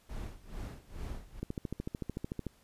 brown noise with tremolo, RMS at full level -39 dBFS, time 0.09-1.4 s, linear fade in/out 5 ms, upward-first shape sine, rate 2.3 Hz, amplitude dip 90%
click train, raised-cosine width 3 ms, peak -23 dBFS, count 15, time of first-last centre 1.43-2.467 s, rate 13.5 Hz
effects pink hiss -66 dBFS RMS until 2.63 s + resampled to 32000 Hz

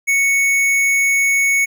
sine tone with tanh clipping, 2217 Hz, C#7, in tune, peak -14 dBFS, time 0.07-1.66 s, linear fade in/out 20 ms, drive 17 dB, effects none

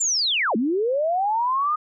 sine linear two-way sweep, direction down then up, 7400 to 207.7 to 1245 Hz, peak -19 dBFS, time 0-1.76 s, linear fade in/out 10 ms, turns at 0.56 s, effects none

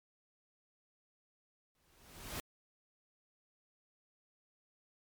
pink noise with exponential growth, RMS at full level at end -39 dBFS, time 1.75-2.4 s, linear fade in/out 0 ms, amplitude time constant 140 ms, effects MP3 96 kbps

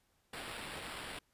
blue noise with sample-and-hold, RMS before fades -45 dBFS, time 0.33-1.19 s, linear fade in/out 5 ms, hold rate 6300 Hz, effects pink hiss -75 dBFS RMS until 1.33 s + resampled to 32000 Hz

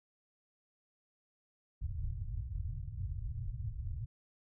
white low-pass noise, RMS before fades -39 dBFS, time 1.81-4.06 s, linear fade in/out 10 ms, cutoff 120 Hz, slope 48 dB/octave, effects none

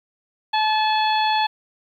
harmonic tone with a mistuned harmonic, 865 Hz, A5, 30 cents flat, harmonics 1 / 2 / 3 / 4 / 5, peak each -18 / -28 / -29 / -27 / -30 dBFS, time 0.53-1.47 s, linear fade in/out 10 ms, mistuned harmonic 4, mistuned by -23 cents, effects 9-bit

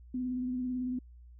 sine tone with vibrato, 251.7 Hz, B3, 33 cents sharp, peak -31 dBFS, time 0.14-0.99 s, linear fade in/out 5 ms, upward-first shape triangle, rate 18 Hz, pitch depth 34 cents each way, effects added 60 Hz sine -50 dBFS peak until 1.39 s

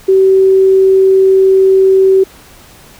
sine tone, 382.7 Hz, G4, 42 cents flat, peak -4 dBFS, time 0.08-2.24 s, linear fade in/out 10 ms, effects pink hiss -39 dBFS RMS until 2.99 s

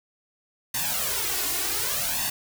white noise with flanger, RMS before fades -27 dBFS, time 0.74-2.3 s, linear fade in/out 5 ms, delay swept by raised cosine 1.1 to 2.8 ms, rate 0.66 Hz, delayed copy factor +0.85, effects none

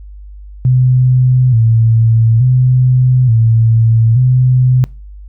sine tone with vibrato, 120 Hz, B2, 49 cents flat, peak -6 dBFS, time 0.65-4.84 s, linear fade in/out 0 ms, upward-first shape square, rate 0.57 Hz, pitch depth 100 cents each way, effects noise-tail reverb RT60 0.3 s tail -23 dB re dry + added 50 Hz sine -29 dBFS peak until 5.28 s

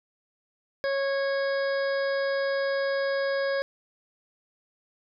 harmonic tone, 550 Hz, C#5, 14 cents flat, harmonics 1 / 2 / 3 / 4 / 6 / 7 / 8 / 9, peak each -25 / -38 / -32 / -43 / -47 / -48 / -49 / -42 dBFS, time 0.84-3.62 s, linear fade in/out 0 ms, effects none

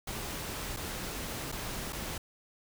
pink noise with dropouts, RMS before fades -38 dBFS, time 0.07-2.18 s, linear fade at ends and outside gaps 5 ms, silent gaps 0.765-0.769 / 1.518-1.523 / 1.925-1.929 s, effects none

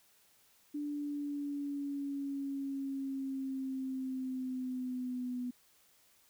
sine linear sweep, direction down, 293.7 to 246.9 Hz, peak -35 dBFS, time 0.74-5.51 s, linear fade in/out 10 ms, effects white hiss -67 dBFS RMS until 6.29 s

